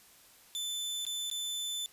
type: tone with dropouts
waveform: sawtooth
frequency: 3520 Hz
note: A7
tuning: in tune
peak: -31 dBFS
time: 0.55-1.86 s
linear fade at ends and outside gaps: 0 ms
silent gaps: 1.051-1.066 / 1.3-1.313 s
effects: white hiss -59 dBFS RMS until 1.92 s + resampled to 32000 Hz